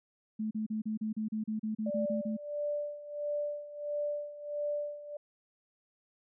sine tone bursts, 216.9 Hz, A3, 25 cents flat, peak -31 dBFS, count 13, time 0.39-2.37 s, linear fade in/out 10 ms, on 120 ms, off 35 ms
sine tone with tremolo, 587.3 Hz, D5, in tune, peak -30 dBFS, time 1.86-5.17 s, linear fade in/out 5 ms, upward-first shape sine, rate 1.5 Hz, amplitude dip 80%
effects none

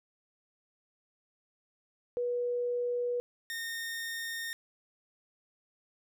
sine / sawtooth tone pair in turn, 486.3 / 1836 Hz, B4 / A#6, -27 / -27 cents, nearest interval octave + major seventh, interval 2300 cents, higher second, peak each -29 / -32 dBFS, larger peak first, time 2.17-3.2 / 3.5-4.53 s, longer neither, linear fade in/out 0 ms, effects none

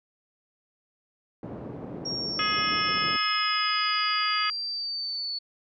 pink band-pass noise, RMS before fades -38 dBFS, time 1.43-3.17 s, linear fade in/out 2 ms, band 160 to 490 Hz, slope 12 dB/octave
sine linear sweep, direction down, 5588 to 4435 Hz, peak -29 dBFS, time 2.05-5.39 s, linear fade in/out 10 ms
harmonic tone, 420.6 Hz, G#4, 22 cents sharp, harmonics 3 / 4 / 5 / 6 / 7 / 8, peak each -27 / -34 / -32 / -35 / -33 / -35 dBFS, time 2.39-4.5 s, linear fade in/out 2 ms
effects none

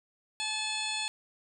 harmonic tone, 863 Hz, A5, 34 cents flat, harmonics 1 / 2 / 3 / 4 / 5 / 6 / 8 / 9 / 10, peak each -40 / -45 / -36 / -37 / -37 / -50 / -43 / -49 / -41 dBFS, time 0.4-1.08 s, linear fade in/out 0 ms, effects none

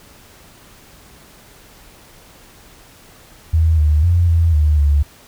sine tone with pitch steps, 80.7 / 75.8 / 86.8 / 83.3 / 75.6 / 72.3 Hz, E2 / D#2 / F2 / E2 / D#2 / D2, -36 / -45 / -10 / +19 / -49 / -27 cents, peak -10 dBFS, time 3.53-5.03 s, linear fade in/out 10 ms, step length 250 ms, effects pink hiss -45 dBFS RMS until 5.27 s

